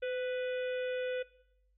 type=harmonic tone with a mistuned harmonic; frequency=494.6 Hz; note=B4; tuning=3 cents sharp; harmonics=1 / 3 / 4 / 5 / 6 / 7; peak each=-33 / -43 / -51 / -47 / -53 / -53 dBFS; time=0.02-1.23 s; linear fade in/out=10 ms; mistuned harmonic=1; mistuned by=+39 cents; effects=noise-tail reverb RT60 0.8 s tail -21 dB re dry + added 50 Hz sine -68 dBFS peak until 1.77 s

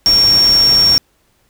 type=tone in noise; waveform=sine; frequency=5520 Hz; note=F8; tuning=21 cents flat; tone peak=-7 dBFS; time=0.06-0.98 s; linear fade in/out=0 ms; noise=pink; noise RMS=-23 dBFS; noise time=0.06-0.98 s; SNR=+13 dB; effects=pink hiss -58 dBFS RMS until 1.49 s

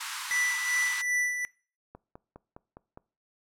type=high-pass noise; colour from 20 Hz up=pink; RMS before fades=-36 dBFS; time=0-1.02 s; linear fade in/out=10 ms; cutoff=900 Hz; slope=96 dB/octave
type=tone with tremolo; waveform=square; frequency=1975.5 Hz; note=B6; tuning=in tune; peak=-25 dBFS; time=0.31-1.45 s; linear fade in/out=0 ms; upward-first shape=sine; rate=2.6 Hz; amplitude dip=55%
type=click train; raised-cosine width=1 ms; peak=-31 dBFS; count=6; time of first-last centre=1.95-2.975 s; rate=4.88 Hz
effects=noise-tail reverb RT60 0.4 s tail -23 dB re dry + low-pass 11000 Hz 12 dB/octave

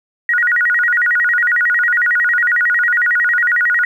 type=tone with vibrato; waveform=sine; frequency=1661.2 Hz; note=G#6; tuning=in tune; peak=-11 dBFS; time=0.29-3.85 s; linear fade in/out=2 ms; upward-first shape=square; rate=11 Hz; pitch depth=230 cents each way; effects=8-bit

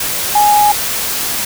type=tone in noise; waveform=sine; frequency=830.6 Hz; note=G#5; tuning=in tune; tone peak=-7 dBFS; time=0.35-0.72 s; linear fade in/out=5 ms; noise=white; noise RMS=-18 dBFS; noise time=0-1.45 s; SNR=+8 dB; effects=none

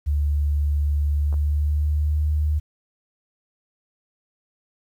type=tone with pitch glide; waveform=sine; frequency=73 to 75.53 Hz; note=D2 to D2; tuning=-10 to +49 cents; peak=-18 dBFS; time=0.06-2.6 s; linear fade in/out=20 ms; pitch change=+59 cents; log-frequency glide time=1.16-2.24 s
type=clicks; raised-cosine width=1 ms; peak=-27 dBFS; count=2; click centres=1.327 / 1.341 s
effects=9-bit

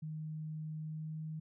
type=tone with pitch glide; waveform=sine; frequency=155.56 to 156.82 Hz; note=D#3 to D#3; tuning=0 to +14 cents; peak=-39 dBFS; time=0.02-1.4 s; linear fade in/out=10 ms; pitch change=+14 cents; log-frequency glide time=0.81-1.2 s; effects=none

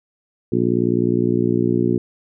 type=harmonic tone; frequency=59.7 Hz; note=A#1; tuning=42 cents sharp; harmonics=2 / 3 / 4 / 5 / 6 / 7; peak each=-24 / -23 / -21 / -23 / -20 / -26 dBFS; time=0.52-1.98 s; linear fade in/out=5 ms; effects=none

